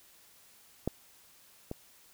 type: clicks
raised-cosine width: 2 ms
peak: -16 / -23 dBFS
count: 2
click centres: 0.876 / 1.714 s
effects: white hiss -60 dBFS RMS until 2.13 s